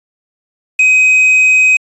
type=tone with quantisation; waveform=triangle; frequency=2520 Hz; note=D#7; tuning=21 cents sharp; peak=-4 dBFS; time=0.79-1.77 s; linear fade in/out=5 ms; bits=5; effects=resampled to 22050 Hz